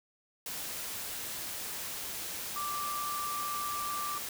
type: tone in noise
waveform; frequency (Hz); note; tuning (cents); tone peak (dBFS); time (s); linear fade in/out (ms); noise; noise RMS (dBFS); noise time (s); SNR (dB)
sine; 1174.7; D6; 0; -34; 2.56-4.18; 2; white; -39; 0.46-4.29; +2
effects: none